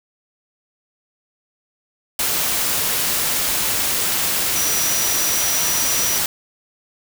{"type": "tone in noise", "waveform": "sine", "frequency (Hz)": 5840, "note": "F#8", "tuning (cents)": -24, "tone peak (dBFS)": -22, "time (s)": [4.56, 6.18], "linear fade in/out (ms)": 2, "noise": "white", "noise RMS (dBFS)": -20, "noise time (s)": [2.19, 6.26], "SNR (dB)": -5, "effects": []}